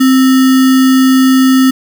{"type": "tone with sample-and-hold", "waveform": "sine", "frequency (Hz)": 261.6, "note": "C4", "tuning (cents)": 0, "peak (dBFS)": -4, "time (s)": [0, 1.71], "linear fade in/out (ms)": 10, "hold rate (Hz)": 1575, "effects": []}